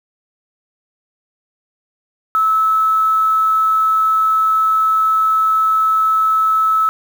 sine tone with quantisation, 1302 Hz, E6, 22 cents flat, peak -11 dBFS, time 2.35-6.89 s, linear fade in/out 0 ms, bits 6, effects none

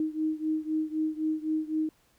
sine beating tone pair, 311.1 / 315 Hz, D#4 / D#4, 0 / +21 cents, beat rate 3.9 Hz, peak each -29 / -31 dBFS, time 0-1.89 s, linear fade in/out 2 ms, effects pink hiss -66 dBFS RMS until 2.18 s

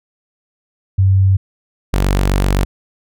sine / sawtooth tone pair in turn, 96 / 47.74 Hz, G2 / G1, -36 / -45 cents, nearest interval octave, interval 1209 cents, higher first, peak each -8 dBFS, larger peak neither, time 0.98-1.37 / 1.93-2.65 s, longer second, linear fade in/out 10 ms, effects none

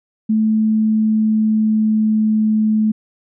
sine tone with pitch glide, 218.1 to 216.2 Hz, A3 to A3, -15 to -30 cents, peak -12 dBFS, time 0.29-2.92 s, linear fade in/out 10 ms, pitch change -15 cents, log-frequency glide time 0.4-2.54 s, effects none

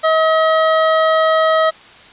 25% pulse tone, 638 Hz, D#5, 43 cents sharp, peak -7 dBFS, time 0.03-1.71 s, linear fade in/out 20 ms, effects white hiss -41 dBFS RMS until 2.12 s + resampled to 8000 Hz

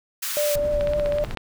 white high-pass noise, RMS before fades -28 dBFS, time 0.22-0.56 s, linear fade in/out 10 ms, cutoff 1100 Hz, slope 24 dB/octave
sine tone with vibrato, 587.3 Hz, D5, in tune, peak -20 dBFS, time 0.37-1.24 s, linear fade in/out 0 ms, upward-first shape triangle, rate 3.8 Hz, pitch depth 21 cents each way
brown noise with tremolo, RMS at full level -29 dBFS, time 0.55-1.35 s, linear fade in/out 2 ms, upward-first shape triangle, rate 12 Hz, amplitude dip 35%
click train, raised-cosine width 0.3 ms, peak -16 dBFS, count 10, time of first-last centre 0.81-1.373 s, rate 16 Hz
effects none

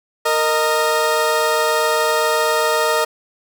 20% pulse tone pair together, 461.9 / 620 Hz, A#4 / D#5, -16 / -6 cents, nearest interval perfect fourth, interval 510 cents, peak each -13 dBFS, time 0.25-3.05 s, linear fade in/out 10 ms, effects none

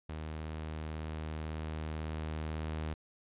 sawtooth tone with level ramp, 78.1 Hz, D#2, 7 cents sharp, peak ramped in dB -35 to -31 dBFS, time 0.09-2.94 s, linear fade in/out 5 ms, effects resampled to 8000 Hz

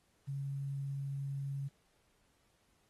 sine tone with quantisation, 138.59 Hz, C#3, in tune, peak -36 dBFS, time 0.27-1.69 s, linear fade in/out 20 ms, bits 11, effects pink hiss -74 dBFS RMS until 2.89 s + AAC 32 kbps

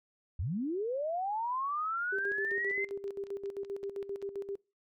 sine linear sweep, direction up, 65.41 to 2093 Hz, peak -31 dBFS, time 0.39-2.85 s, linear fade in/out 5 ms
sine tone with tremolo, 397.5 Hz, G4, 24 cents sharp, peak -34 dBFS, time 2.12-4.56 s, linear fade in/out 10 ms, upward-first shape square, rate 7.6 Hz, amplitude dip 70%
click train, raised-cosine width 0.2 ms, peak -38 dBFS, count 11, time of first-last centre 2.32-4.218 s, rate 5.27 Hz
effects noise-tail reverb RT60 0.3 s tail -25 dB re dry

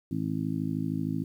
harmonic tone, 53.1 Hz, G#1, 39 cents sharp, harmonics 2 / 3 / 4 / 5 / 6, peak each -37 / -32 / -36 / -32 / -37 dBFS, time 0.11-1.24 s, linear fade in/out 5 ms, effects 10-bit

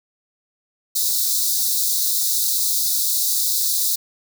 white high-pass noise, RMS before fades -20 dBFS, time 0.95-3.96 s, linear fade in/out 10 ms, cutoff 3700 Hz, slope 96 dB/octave, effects none

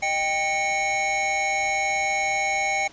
square tone cluster, 617 / 788 / 2204 Hz, D#5 / G5 / C#7, -15 / +9 / -11 cents, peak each -33 / -26 / -25 dBFS, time 0.02-2.88 s, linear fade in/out 10 ms, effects pink hiss -48 dBFS RMS until 2.92 s + resampled to 16000 Hz

